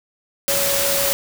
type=tone in noise; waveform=sine; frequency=559 Hz; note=C#5; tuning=14 cents sharp; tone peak=-23 dBFS; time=0.48-1.13 s; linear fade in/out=0 ms; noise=white; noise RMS=-20 dBFS; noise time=0.48-1.13 s; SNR=-6 dB; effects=none